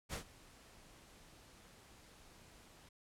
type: noise with ADSR envelope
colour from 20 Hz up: pink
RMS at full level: -41 dBFS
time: 0.09-2.89 s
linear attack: 44 ms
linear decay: 100 ms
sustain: -20 dB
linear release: 6 ms
effects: low-pass 11000 Hz 12 dB/octave